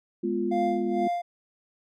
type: chord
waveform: sine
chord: F diminished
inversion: first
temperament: equal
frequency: 207.7 / 246.9 / 349.2 Hz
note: Ab3 / Cb4 / F4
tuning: 0 / 0 / 0 cents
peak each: -30 / -31 / -27 dBFS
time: 0.23-1.08 s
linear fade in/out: 10 ms
type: tone with tremolo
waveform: triangle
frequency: 698.5 Hz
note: F5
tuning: in tune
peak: -22 dBFS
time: 0.51-1.22 s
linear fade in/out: 10 ms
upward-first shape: sine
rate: 2.2 Hz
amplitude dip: 85%
effects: none